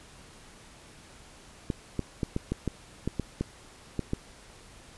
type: clicks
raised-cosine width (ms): 3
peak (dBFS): -15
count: 11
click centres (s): 1.702 / 1.993 / 2.232 / 2.364 / 2.52 / 2.677 / 3.076 / 3.197 / 3.41 / 3.993 / 4.134
effects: pink hiss -52 dBFS RMS until 4.97 s + resampled to 24000 Hz